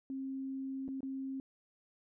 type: tone with dropouts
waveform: sine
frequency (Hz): 267.5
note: C4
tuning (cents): +38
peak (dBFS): -37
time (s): 0.1-1.4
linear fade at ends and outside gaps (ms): 1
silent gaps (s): 0.88-0.887 / 1.006-1.03
effects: none